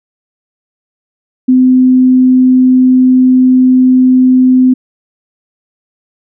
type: tone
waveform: sine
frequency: 255.7 Hz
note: C4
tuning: 40 cents flat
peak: -3 dBFS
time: 1.48-4.74 s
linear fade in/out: 10 ms
effects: none